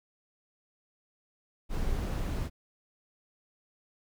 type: noise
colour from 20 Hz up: brown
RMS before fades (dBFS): -31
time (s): 1.69-2.5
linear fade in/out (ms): 50
effects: none